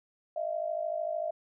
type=tone pair together; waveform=sine; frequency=623.7 / 677 Hz; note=D#5 / E5; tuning=+4 / +46 cents; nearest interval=minor second; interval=142 cents; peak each=-33 / -33 dBFS; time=0.36-1.31 s; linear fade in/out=5 ms; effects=none